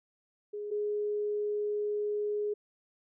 sine tone pair in turn, 415.3 / 416.8 Hz, G#4 / G#4, 0 / +6 cents, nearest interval unison, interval 6 cents, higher second, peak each -35 / -29 dBFS, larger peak second, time 0.53-0.71 / 0.71-2.54 s, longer second, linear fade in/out 10 ms, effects none

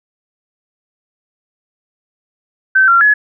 sine tone with pitch steps, 1541 / 1375 / 1695 Hz, G6 / F6 / G#6, -30 / -27 / +35 cents, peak -6 dBFS, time 2.75-3.14 s, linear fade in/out 10 ms, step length 130 ms, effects none

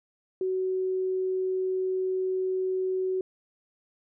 sine tone, 374.2 Hz, F#4, 20 cents sharp, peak -25 dBFS, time 0.41-3.21 s, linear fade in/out 2 ms, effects none

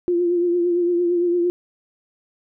sine tone with vibrato, 349.2 Hz, F4, in tune, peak -16 dBFS, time 0.08-1.5 s, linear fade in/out 0 ms, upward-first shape triangle, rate 8.8 Hz, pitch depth 44 cents each way, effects none

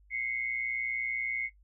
sine tone pair together, 2067 / 2187 Hz, C7 / C#7, -22 / -24 cents, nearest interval minor second, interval 98 cents, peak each -34 / -33 dBFS, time 0.1-1.5 s, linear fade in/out 50 ms, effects noise-tail reverb RT60 0.1 s tail -17 dB re dry + added 50 Hz sine -58 dBFS peak until 1.63 s

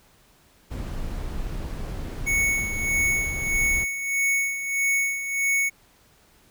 brown noise, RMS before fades -31 dBFS, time 0.7-3.85 s, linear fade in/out 20 ms
square tone with tremolo, 2217 Hz, C#7, in tune, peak -20 dBFS, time 2.26-5.7 s, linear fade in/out 20 ms, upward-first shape sine, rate 1.6 Hz, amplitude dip 65%
effects pink hiss -58 dBFS RMS until 6.5 s

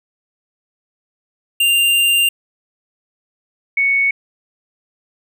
square / sine tone pair in turn, 2789 / 2219 Hz, F7 / C#7, -3 / +1 cents, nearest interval major third, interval 396 cents, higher first, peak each -12 dBFS, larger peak neither, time 1.6-2.29 / 3.77-4.11 s, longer first, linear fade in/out 5 ms, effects none

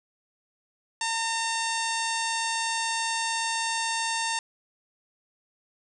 harmonic tone with a mistuned harmonic, 909 Hz, A#5, 44 cents flat, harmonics 1 / 2 / 3 / 4 / 5 / 6 / 7 / 8 / 9 / 10, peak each -30 / -33 / -35 / -36 / -37 / -38 / -38 / -39 / -40 / -40 dBFS, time 1.01-4.39 s, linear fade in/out 2 ms, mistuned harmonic 8, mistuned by +24 cents, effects none

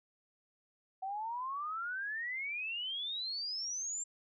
sine exponential sweep, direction up, 748 to 7459 Hz, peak -36 dBFS, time 1.02-4.04 s, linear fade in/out 10 ms, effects none

